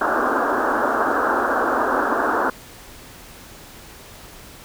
white band-pass noise, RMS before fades -20 dBFS, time 0.01-2.5 s, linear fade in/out 5 ms, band 230 to 1600 Hz, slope 96 dB/octave, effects pink hiss -42 dBFS RMS until 4.64 s

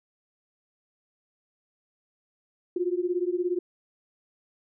sine beating tone pair, 349.2 / 366.2 Hz, F4 / F#4, 0 / -18 cents, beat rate 17 Hz, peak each -27 / -28 dBFS, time 2.76-3.59 s, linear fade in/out 5 ms, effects none

